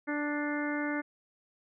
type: harmonic tone with a mistuned harmonic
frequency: 293.7 Hz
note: D4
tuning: in tune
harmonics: 1 / 2 / 3 / 4 / 5 / 6 / 7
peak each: -32 / -39 / -42 / -44 / -39 / -40 / -41 dBFS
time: 0.07-1.02 s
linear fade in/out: 20 ms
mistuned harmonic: 7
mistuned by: +36 cents
effects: none